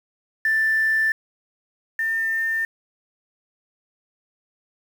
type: tone pair in turn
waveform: sine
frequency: 1769 / 1801 Hz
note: A6 / A6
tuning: +9 / +40 cents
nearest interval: unison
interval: 31 cents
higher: second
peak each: -16 / -20 dBFS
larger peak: first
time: 0.45-1.12 / 1.99-2.65 s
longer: first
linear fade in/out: 2 ms
effects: tanh soft clip ceiling -13 dBFS + 7-bit